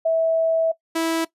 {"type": "tone pair in turn", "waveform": ["sine", "sawtooth"], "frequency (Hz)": [652, 327.6], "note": ["E5", "E4"], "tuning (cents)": [-19, -11], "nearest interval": "octave", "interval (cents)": 1192, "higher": "first", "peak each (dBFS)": -16, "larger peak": "neither", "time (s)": [[0.05, 0.72], [0.95, 1.25]], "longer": "first", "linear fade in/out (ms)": 10, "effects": ["noise-tail reverb RT60 0.1 s tail -19 dB re dry", "resampled to 32000 Hz"]}